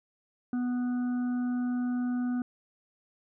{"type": "harmonic tone", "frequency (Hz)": 246.9, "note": "B3", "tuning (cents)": 0, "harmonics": [1, 3, 5, 6], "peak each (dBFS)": [-27, -46, -50, -48], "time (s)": [0.53, 2.42], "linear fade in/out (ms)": 2, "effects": []}